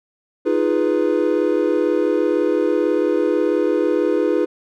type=chord; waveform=triangle; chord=F half-diminished seventh; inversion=third; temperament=equal; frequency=311.1 / 349.2 / 415.3 / 493.9 Hz; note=Eb4 / F4 / Ab4 / Cb5; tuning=0 / 0 / 0 / 0 cents; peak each=-19 dBFS; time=0.45-4.46 s; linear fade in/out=20 ms; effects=none